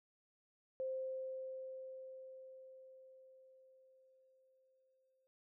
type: tone with exponential decay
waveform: sine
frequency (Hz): 523.3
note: C5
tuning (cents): 0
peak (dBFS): -37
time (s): 0.8-5.27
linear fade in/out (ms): 0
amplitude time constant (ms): 970
effects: none